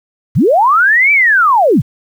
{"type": "linear two-way sweep", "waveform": "sine", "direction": "up then down", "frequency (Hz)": [77.78, 2349, 77.78], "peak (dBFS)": -6, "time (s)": [0.35, 1.82], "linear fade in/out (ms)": 20, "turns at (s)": 1.12, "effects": ["7-bit"]}